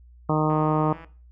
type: harmonic tone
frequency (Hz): 154.3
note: D#3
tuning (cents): -14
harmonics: 1 / 2 / 3 / 4 / 5 / 6 / 7 / 8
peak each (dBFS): -23 / -26 / -28 / -29 / -30 / -31 / -31 / -32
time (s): 0.29-0.93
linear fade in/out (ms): 5
type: click train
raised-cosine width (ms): 0.5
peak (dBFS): -30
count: 91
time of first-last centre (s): 0.5-1.045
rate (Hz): 165
effects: noise-tail reverb RT60 0.4 s tail -18 dB re dry + added 60 Hz sine -47 dBFS peak until 1.31 s